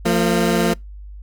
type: tone pair together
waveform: 20% pulse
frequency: 174.61 / 226.7 Hz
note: F3 / A#3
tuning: 0 / -48 cents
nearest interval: perfect fourth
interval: 452 cents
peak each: -13 dBFS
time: 0.05-0.74 s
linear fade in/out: 10 ms
effects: noise-tail reverb RT60 0.2 s tail -26 dB re dry + added 50 Hz sine -33 dBFS peak until 1.22 s